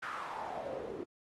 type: noise with band-pass filter sweep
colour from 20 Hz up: pink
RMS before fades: -41 dBFS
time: 0.02-1.04 s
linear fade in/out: 10 ms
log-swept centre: 1500 to 350 Hz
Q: 4.4
effects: AAC 32 kbps